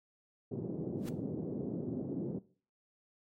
pink band-pass noise, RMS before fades -38 dBFS, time 0.51-2.39 s, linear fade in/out 10 ms, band 140 to 420 Hz, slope 24 dB/octave
pink noise with exponential growth, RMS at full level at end -44 dBFS, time 0.97-1.09 s, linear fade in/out 2 ms, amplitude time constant 24 ms
effects noise-tail reverb RT60 0.4 s tail -17 dB re dry + MP3 64 kbps

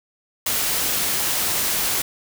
white noise, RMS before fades -22 dBFS, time 0.46-2.02 s, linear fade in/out 5 ms, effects none

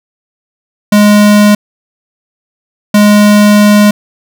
square tone pair in turn, 207.7 / 207.7 Hz, G#3 / G#3, 0 / 0 cents, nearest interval unison, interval 0 cents, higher neither, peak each -3 dBFS, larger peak neither, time 0.92-1.55 / 2.94-3.91 s, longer second, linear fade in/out 5 ms, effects none

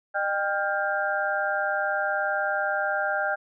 sine tone cluster, 609 / 790 / 1401 / 1591 Hz, D#5 / G5 / F6 / G6, -37 / +13 / +5 / +25 cents, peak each -29 dBFS, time 0.14-3.36 s, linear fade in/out 20 ms, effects none

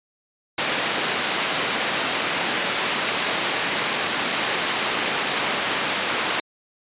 white band-pass noise, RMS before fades -24 dBFS, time 0.58-6.4 s, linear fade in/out 2 ms, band 190 to 3300 Hz, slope 12 dB/octave, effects resampled to 8000 Hz

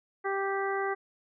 harmonic tone, 392 Hz, G4, in tune, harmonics 1 / 2 / 3 / 4 / 5, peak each -31 / -34 / -36 / -37 / -38 dBFS, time 0.24-0.95 s, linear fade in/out 20 ms, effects none

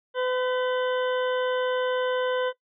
harmonic tone with a mistuned harmonic, 506 Hz, B4, 42 cents sharp, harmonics 1 / 2 / 3 / 4 / 6 / 7, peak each -24 / -33 / -33 / -42 / -38 / -43 dBFS, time 0.14-2.53 s, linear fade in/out 50 ms, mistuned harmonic 4, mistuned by -39 cents, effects noise-tail reverb RT60 0.1 s tail -17 dB re dry

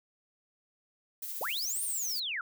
violet noise with tremolo, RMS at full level -37 dBFS, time 1.22-2.2 s, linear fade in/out 5 ms, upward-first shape triangle, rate 15 Hz, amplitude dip 40%
sine linear two-way sweep, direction up then down, 398.4 to 9400 to 1303 Hz, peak -32 dBFS, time 1.41-2.41 s, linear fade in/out 2 ms, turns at 1.83 s
effects none

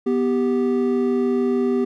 triangle tone pair together, 246.2 / 392.6 Hz, B3 / G4, -5 / +3 cents, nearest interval minor sixth, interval 808 cents, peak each -18 dBFS, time 0.06-1.85 s, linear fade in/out 10 ms, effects none

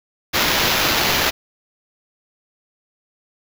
blue noise with sample-and-hold, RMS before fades -18 dBFS, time 0.33-1.31 s, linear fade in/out 20 ms, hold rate 8820 Hz, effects none

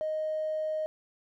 triangle tone with tanh clipping, 622.3 Hz, D#5, in tune, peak -28 dBFS, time 0.01-0.86 s, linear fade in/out 0 ms, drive 1 dB, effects none

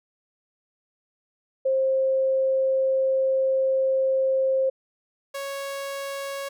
sine / sawtooth tone pair in turn, 530 / 553.7 Hz, C5 / C#5, +22 / -2 cents, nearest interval minor second, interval 76 cents, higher second, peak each -19 / -26 dBFS, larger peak first, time 1.65-4.7 / 5.34-6.49 s, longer first, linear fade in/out 10 ms, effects none

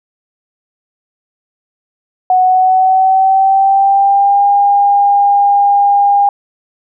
sine tone with pitch glide, 740 to 807 Hz, F#5 to G#5, 0 to -50 cents, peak -6 dBFS, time 2.3-6.29 s, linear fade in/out 2 ms, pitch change +150 cents, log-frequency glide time 2.42-4.46 s, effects none

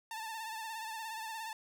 sawtooth tone with vibrato, 889 Hz, A5, 18 cents sharp, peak -36 dBFS, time 0.11-1.53 s, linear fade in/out 2 ms, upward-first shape sine, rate 17 Hz, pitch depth 49 cents each way, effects none

